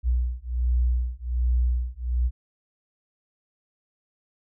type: beating tone pair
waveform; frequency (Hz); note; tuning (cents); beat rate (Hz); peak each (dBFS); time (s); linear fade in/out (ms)
sine; 60.4 / 61.7; B1 / B1; -38 / -1; 1.3; -24; 0.03-2.31; 50
effects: none